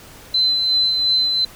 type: tone with tremolo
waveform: sine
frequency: 4052 Hz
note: B7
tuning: 44 cents sharp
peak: -13 dBFS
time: 0.34-1.45 s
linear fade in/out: 5 ms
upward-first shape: sine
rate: 2.8 Hz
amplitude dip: 35%
effects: pink hiss -42 dBFS RMS until 1.55 s